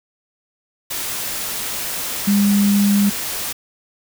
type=tone in noise; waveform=sine; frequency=202.4 Hz; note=G#3; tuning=44 cents flat; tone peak=-12 dBFS; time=2.27-3.1 s; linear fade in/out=10 ms; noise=white; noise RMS=-25 dBFS; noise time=0.9-3.53 s; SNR=+10 dB; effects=none